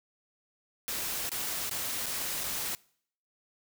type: noise with dropouts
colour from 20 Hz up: white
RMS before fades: -34 dBFS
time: 0.88-2.75 s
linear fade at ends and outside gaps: 0 ms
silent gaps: 1.293-1.317 / 1.695-1.712 / 2.059-2.065 / 2.436-2.44 s
effects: noise-tail reverb RT60 0.6 s tail -24 dB re dry